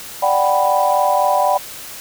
sine chord, G major seventh, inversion second, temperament equal, 587.3 / 740 / 784 / 987.8 Hz, D5 / F#5 / G5 / B5, 0 / 0 / 0 / 0 cents, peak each -18 dBFS, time 0.22-1.58 s, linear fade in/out 10 ms, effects white hiss -33 dBFS RMS until 2 s

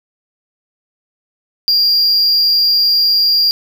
triangle tone with amplitude modulation, 4767 Hz, D8, 25 cents sharp, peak -6 dBFS, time 1.68-3.51 s, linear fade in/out 0 ms, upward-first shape sine, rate 217 Hz, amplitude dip 45%, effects 7-bit

